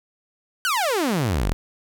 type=exponential sweep; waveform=sawtooth; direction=down; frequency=1568 to 36.71 Hz; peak=-16 dBFS; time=0.65-1.53 s; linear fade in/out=0 ms; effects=none